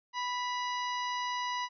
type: harmonic tone with a mistuned harmonic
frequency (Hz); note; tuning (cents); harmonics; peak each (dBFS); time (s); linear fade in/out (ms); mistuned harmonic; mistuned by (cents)
987.8; B5; 0; 1 / 2 / 3 / 4 / 5 / 6; -33 / -39 / -43 / -45 / -47 / -49; 0.13-1.69; 50; 3; -41
effects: none